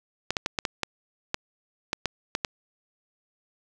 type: clicks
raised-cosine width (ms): 0.2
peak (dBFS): -8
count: 11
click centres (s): 0.306 / 0.368 / 0.461 / 0.588 / 0.652 / 0.833 / 1.344 / 1.931 / 2.057 / 2.351 / 2.448
effects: none